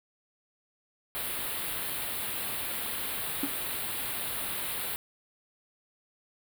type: band-stop noise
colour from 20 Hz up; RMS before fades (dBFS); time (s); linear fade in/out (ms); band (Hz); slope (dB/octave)
white; -34; 1.15-4.96; 0; 4200 to 9000; 48
type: tone with exponential decay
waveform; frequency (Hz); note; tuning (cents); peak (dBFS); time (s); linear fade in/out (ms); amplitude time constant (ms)
triangle; 280.6; C#4; +21; -22; 3.43-3.51; 5; 17
effects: none